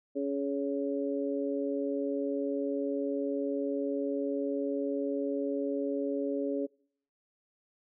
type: harmonic tone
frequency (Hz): 140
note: C#3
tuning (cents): +18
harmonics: 2 / 3 / 4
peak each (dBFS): -32 / -34 / -35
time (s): 0.15-6.67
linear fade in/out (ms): 20
effects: noise-tail reverb RT60 0.6 s tail -25 dB re dry